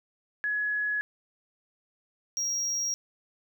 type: tone pair in turn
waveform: sine / triangle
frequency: 1688 / 5639 Hz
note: G#6 / F8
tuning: +28 / +16 cents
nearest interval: octave + major sixth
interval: 2088 cents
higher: second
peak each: -26 dBFS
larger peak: neither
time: 0.44-1.01 / 2.37-2.94 s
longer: neither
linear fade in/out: 0 ms
effects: none